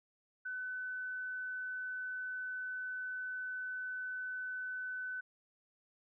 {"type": "tone", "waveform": "sine", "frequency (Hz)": 1507, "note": "F#6", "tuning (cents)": 31, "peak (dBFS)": -38, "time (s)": [0.45, 5.21], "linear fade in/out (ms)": 10, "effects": []}